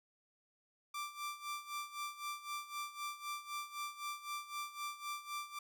sawtooth tone with tremolo, 1177 Hz, D6, 3 cents sharp, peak -35 dBFS, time 0.94-5.59 s, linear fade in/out 5 ms, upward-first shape sine, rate 3.9 Hz, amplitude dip 80%, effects none

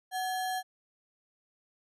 sine tone with sample-and-hold, 746 Hz, F#5, 14 cents sharp, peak -30 dBFS, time 0.11-0.63 s, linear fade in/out 50 ms, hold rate 2450 Hz, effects resampled to 32000 Hz

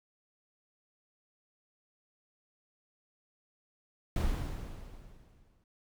brown noise with exponential decay, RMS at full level -28 dBFS, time 4.16-5.64 s, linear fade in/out 2 ms, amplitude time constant 320 ms, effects none

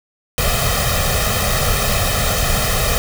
pink noise with comb filter, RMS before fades -17 dBFS, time 0.38-2.98 s, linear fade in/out 0 ms, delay 1.6 ms, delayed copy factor +0.9, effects none

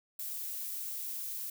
violet noise, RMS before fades -39 dBFS, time 0.19-1.5 s, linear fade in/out 5 ms, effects none

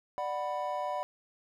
triangle chord, B minor, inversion first, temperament just, 592.7 / 740.8 / 987.8 Hz, D5 / F#5 / B5, +16 / +2 / 0 cents, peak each -34 dBFS, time 0.18-1.03 s, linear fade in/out 0 ms, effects none

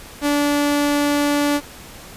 sawtooth tone, 289.9 Hz, D4, 22 cents flat, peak -12 dBFS, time 0.21-1.61 s, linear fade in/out 50 ms, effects pink hiss -39 dBFS RMS until 2.16 s + resampled to 32000 Hz

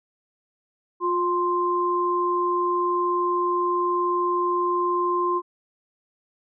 sine tone pair together, 354.4 / 1046.5 Hz, F4 / C6, +25 / 0 cents, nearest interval octave + perfect fifth, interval 1875 cents, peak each -24 / -22 dBFS, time 1-5.42 s, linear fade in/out 50 ms, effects none

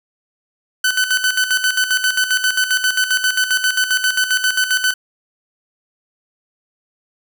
sawtooth tone with tremolo, 1509 Hz, F#6, 34 cents sharp, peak -9 dBFS, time 0.84-4.94 s, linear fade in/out 5 ms, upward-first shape square, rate 7.5 Hz, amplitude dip 65%, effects none

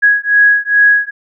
sine beating tone pair, 1661.2 / 1663.6 Hz, G#6 / G#6, 0 / +2 cents, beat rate 2.4 Hz, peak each -10 dBFS, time 0.02-1.11 s, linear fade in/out 20 ms, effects none

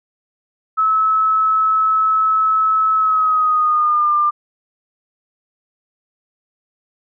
sine tone with pitch glide, 1297 to 1196.2 Hz, E6 to D6, -28 to +31 cents, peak -12 dBFS, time 0.77-4.31 s, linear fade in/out 20 ms, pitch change -141 cents, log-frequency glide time 2.95-4.13 s, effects none

